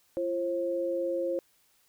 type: tone pair together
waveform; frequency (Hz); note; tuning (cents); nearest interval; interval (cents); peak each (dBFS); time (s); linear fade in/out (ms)
sine; 342.5 / 534; F4 / C5; -34 / +35; minor sixth; 769; -32 / -29; 0.17-1.39; 0
effects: white hiss -67 dBFS RMS until 1.88 s